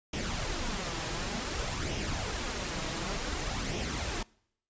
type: noise with flanger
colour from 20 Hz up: pink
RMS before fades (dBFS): -34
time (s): 0.13-4.23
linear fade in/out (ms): 5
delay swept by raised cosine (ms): 0.34 to 6.24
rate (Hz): 0.55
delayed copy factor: +0.5
effects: noise-tail reverb RT60 0.7 s tail -25 dB re dry + resampled to 16000 Hz